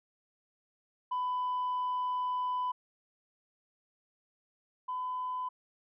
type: tone pair in turn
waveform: sine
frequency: 999 / 1007.1 Hz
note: B5 / B5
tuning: +20 / +34 cents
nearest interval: unison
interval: 14 cents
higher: second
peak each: -28 / -32 dBFS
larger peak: first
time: 1.11-2.72 / 4.88-5.49 s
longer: first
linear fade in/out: 10 ms
effects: tanh soft clip ceiling -28 dBFS